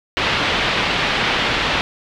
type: low-pass noise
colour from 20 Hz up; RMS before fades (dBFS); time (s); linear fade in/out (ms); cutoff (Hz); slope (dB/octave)
white; -19; 0.17-1.81; 0; 3500; 24
effects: none